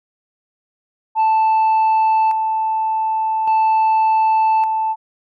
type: tone with tremolo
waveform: sine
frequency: 880 Hz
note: A5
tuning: in tune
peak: -9 dBFS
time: 1.15-4.96 s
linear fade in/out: 50 ms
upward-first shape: square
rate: 0.43 Hz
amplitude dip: 50%
effects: tanh soft clip ceiling -11 dBFS